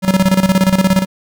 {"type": "tone with tremolo", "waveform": "square", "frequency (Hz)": 189.2, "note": "F#3", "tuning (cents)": 39, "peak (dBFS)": -8, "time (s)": [0.02, 1.06], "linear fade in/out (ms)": 50, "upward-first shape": "square", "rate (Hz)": 17, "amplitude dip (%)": 75, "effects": []}